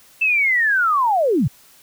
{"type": "linear sweep", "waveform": "sine", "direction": "down", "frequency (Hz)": [2665, 97.7], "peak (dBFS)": -14, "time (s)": [0.21, 1.48], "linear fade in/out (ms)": 10, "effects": ["white hiss -50 dBFS RMS until 1.82 s"]}